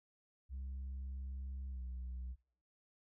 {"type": "tone with pitch glide", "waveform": "sine", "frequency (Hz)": [66.2, 62.56], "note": ["C2", "B1"], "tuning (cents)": [21, 23], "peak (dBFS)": -39, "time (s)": [0.49, 2.36], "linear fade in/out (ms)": 50, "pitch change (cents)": -98, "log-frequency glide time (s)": [1.7, 1.81], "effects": ["noise-tail reverb RT60 0.6 s tail -25 dB re dry", "tanh soft clip ceiling -40 dBFS"]}